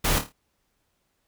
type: noise with echo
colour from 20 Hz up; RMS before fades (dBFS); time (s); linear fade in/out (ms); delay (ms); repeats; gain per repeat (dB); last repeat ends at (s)
pink; -23; 0.04-0.19; 10; 27; 5; -7; 0.325
effects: pink hiss -73 dBFS RMS until 1.27 s